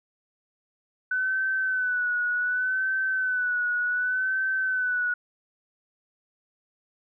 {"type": "tone with vibrato", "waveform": "sine", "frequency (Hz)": 1500, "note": "F#6", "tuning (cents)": 23, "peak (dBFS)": -23, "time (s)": [1.11, 5.14], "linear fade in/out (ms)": 5, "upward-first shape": "sine", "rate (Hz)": 0.67, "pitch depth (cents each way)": 49, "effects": []}